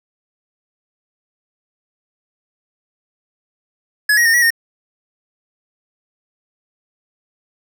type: tone with pitch steps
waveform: square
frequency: 1694 / 1890 / 1827 / 1927 / 1840 Hz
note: G#6 / A#6 / A#6 / B6 / A#6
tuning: +34 / +23 / -35 / -43 / -23 cents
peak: -11 dBFS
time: 4.09-4.505 s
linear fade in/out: 5 ms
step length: 83 ms
effects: none